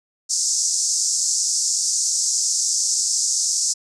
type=band-pass noise; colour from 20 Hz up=white; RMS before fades=-21 dBFS; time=0.29-3.74 s; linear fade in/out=20 ms; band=5200 to 7900 Hz; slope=48 dB/octave; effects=none